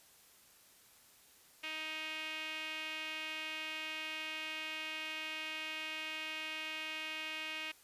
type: tone with band-pass filter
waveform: sawtooth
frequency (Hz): 313.4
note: D#4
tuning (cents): +13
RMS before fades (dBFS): -42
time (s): 1.63-7.72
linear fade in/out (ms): 10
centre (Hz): 2600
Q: 3.7
effects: white hiss -63 dBFS RMS until 7.83 s + resampled to 32000 Hz